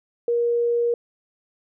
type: tone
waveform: sine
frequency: 473.4 Hz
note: A#4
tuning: 27 cents sharp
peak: -18 dBFS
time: 0.28-0.94 s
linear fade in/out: 2 ms
effects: none